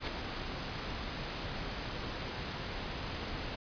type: noise with ADSR envelope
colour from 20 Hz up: pink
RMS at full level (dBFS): -33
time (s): 0-3.56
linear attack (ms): 75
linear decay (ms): 4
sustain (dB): -6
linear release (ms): 14
effects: resampled to 11025 Hz